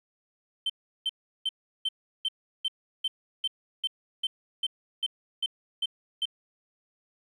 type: tone bursts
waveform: sine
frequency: 3100 Hz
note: G7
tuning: 20 cents flat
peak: -23 dBFS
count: 15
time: 0.66-6.255 s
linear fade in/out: 5 ms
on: 37 ms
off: 360 ms
effects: tanh soft clip ceiling -23 dBFS + 10-bit